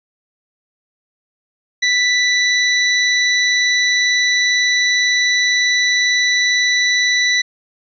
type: tone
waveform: 25% pulse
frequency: 1975.5 Hz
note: B6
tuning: in tune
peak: -9 dBFS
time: 1.82-7.42 s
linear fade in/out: 10 ms
effects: resampled to 16000 Hz